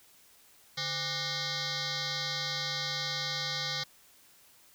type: tone with frequency modulation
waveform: sine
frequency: 146.83 Hz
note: D3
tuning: in tune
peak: -31 dBFS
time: 0.77-3.84 s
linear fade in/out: 10 ms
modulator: 666 Hz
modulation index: 7.6
effects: white hiss -60 dBFS RMS until 4.74 s